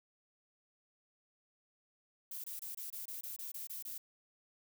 violet noise bursts, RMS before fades -44 dBFS, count 11, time 2.31-3.98 s, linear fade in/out 5 ms, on 130 ms, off 24 ms, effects none

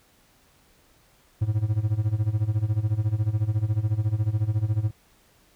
triangle tone with tremolo, 107.1 Hz, A2, 46 cents flat, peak -16 dBFS, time 1.41-4.91 s, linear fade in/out 10 ms, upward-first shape sine, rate 14 Hz, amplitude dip 85%, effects pink hiss -60 dBFS RMS until 5.55 s

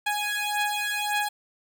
15% pulse beating tone pair, 830.6 / 832.4 Hz, G#5 / G#5, 0 / +4 cents, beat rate 1.8 Hz, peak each -22 dBFS, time 0.06-1.29 s, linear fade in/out 10 ms, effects none

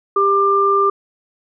sine tone pair together, 397.4 / 1190.9 Hz, G4 / D6, +24 / +24 cents, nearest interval octave + perfect fifth, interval 1900 cents, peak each -16 / -13 dBFS, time 0.16-0.9 s, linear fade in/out 5 ms, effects none

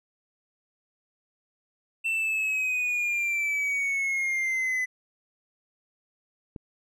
triangle exponential sweep, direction down, 2691 to 2006 Hz, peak -23 dBFS, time 2.04-4.86 s, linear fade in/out 20 ms
click, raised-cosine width 3 ms, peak -25 dBFS, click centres 6.562 s
effects none

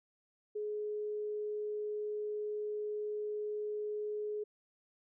sine tone, 421 Hz, G#4, 24 cents sharp, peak -35 dBFS, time 0.55-4.44 s, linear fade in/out 10 ms, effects none

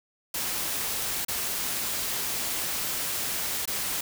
white noise with dropouts, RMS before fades -30 dBFS, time 0.34-4.01 s, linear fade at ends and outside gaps 5 ms, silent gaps 1.249-1.283 / 3.656-3.675 s, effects none

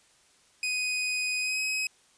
sawtooth tone with pitch glide, 2496 to 2540 Hz, D#7 to D#7, +5 to +35 cents, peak -24 dBFS, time 0.63-1.87 s, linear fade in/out 2 ms, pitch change +30 cents, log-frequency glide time 1.4-1.6 s, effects white hiss -62 dBFS RMS until 2.17 s + resampled to 22050 Hz

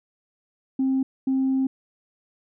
sine tone bursts at uneven times, 265.1 Hz, C4, 23 cents sharp, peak -18 dBFS, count 2, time 0.79-1.03 / 1.27-1.67 s, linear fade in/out 5 ms, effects tanh soft clip ceiling -16 dBFS

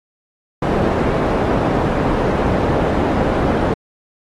white low-pass noise, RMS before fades -17 dBFS, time 0.62-3.74 s, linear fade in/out 5 ms, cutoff 580 Hz, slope 12 dB/octave, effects AAC 32 kbps

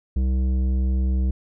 sine tone with tanh clipping, 64.4 Hz, C2, 27 cents flat, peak -20 dBFS, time 0.16-1.31 s, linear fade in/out 5 ms, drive 11 dB, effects none

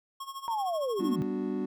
square tone with tremolo, 1088 Hz, C#6, 33 cents flat, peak -36 dBFS, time 0.2-1.16 s, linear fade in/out 5 ms, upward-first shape sine, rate 13 Hz, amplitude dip 80%
sine linear sweep, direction down, 947 to 130.81 Hz, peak -28 dBFS, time 0.48-1.22 s, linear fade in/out 0 ms
triangle chord, G major seventh, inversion none, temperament equal, 196 / 246.9 / 293.7 / 370 Hz, G3 / B3 / D4 / F#4, 0 / 0 / 0 / 0 cents, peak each -33 dBFS, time 0.99-1.66 s, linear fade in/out 10 ms
effects none

